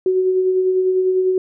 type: tone with tremolo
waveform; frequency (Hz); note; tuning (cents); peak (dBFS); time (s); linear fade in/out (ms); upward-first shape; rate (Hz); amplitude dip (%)
sine; 372.4; F#4; +11; -12; 0.06-1.38; 2; sine; 10; 35
effects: none